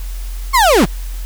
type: linear sweep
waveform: 35% pulse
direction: down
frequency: 1117 to 128.5 Hz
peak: -6 dBFS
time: 0.53-0.86 s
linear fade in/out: 20 ms
effects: added 43 Hz sine -21 dBFS peak until 1.25 s + white hiss -38 dBFS RMS until 1.25 s